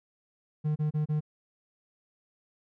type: tone bursts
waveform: triangle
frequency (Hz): 151.9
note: D#3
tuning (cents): -41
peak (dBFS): -23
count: 4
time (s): 0.64-1.207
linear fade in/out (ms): 20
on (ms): 120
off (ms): 29
effects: none